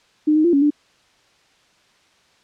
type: tone with pitch steps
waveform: sine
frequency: 304.1 / 309.8 / 344.8 / 280.4 / 294.5 Hz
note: D#4 / D#4 / F4 / C#4 / D4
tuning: -40 / -7 / -22 / +20 / +5 cents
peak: -12 dBFS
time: 0.27-0.705 s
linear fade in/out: 10 ms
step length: 87 ms
effects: white hiss -57 dBFS RMS until 2.43 s + low-pass 5000 Hz 12 dB/octave